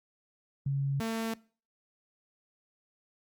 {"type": "tone pair in turn", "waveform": ["sine", "sawtooth"], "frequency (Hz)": [138.5, 225.3], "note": ["C#3", "A3"], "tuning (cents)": [-1, 41], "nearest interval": "minor sixth", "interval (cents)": 842, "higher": "second", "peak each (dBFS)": -27, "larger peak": "neither", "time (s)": [[0.66, 1], [1, 1.34]], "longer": "neither", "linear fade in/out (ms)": 5, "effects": ["noise-tail reverb RT60 0.4 s tail -22 dB re dry", "Opus 48 kbps"]}